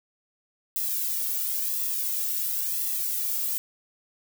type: noise with flanger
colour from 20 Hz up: violet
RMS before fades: -28 dBFS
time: 0.76-3.58 s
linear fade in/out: 0 ms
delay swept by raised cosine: 1.3 to 2 ms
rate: 0.96 Hz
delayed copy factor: -0.95
effects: none